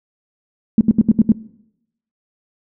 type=tone bursts; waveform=sine; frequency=220 Hz; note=A3; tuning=in tune; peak=-6 dBFS; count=6; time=0.78-1.32 s; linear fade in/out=2 ms; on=30 ms; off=72 ms; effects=noise-tail reverb RT60 0.8 s tail -20 dB re dry